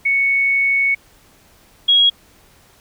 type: tone pair in turn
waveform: sine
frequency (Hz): 2217 / 3302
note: C#7 / G#7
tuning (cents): 0 / -11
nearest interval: perfect fifth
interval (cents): 689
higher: second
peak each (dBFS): -13 / -9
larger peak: second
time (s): 0.05-0.95 / 1.88-2.1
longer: first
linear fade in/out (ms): 10
effects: pink hiss -51 dBFS RMS until 2.8 s